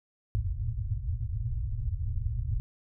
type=low-pass noise; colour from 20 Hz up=white; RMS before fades=-31 dBFS; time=0.35-2.6 s; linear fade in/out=0 ms; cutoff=120 Hz; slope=96 dB/octave; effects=none